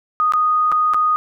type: tone with dropouts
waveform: sine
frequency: 1240 Hz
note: D#6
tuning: 6 cents flat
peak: -13 dBFS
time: 0.2-1.16 s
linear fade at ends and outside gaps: 0 ms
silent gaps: 0.322-0.336 / 0.717-0.723 / 0.936-0.944 s
effects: none